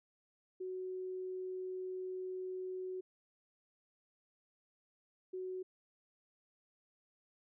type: tone bursts at uneven times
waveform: sine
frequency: 371.1 Hz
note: F#4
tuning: 5 cents sharp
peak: -39 dBFS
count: 2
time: 0.6-3.01 / 5.33-5.63 s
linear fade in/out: 10 ms
effects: none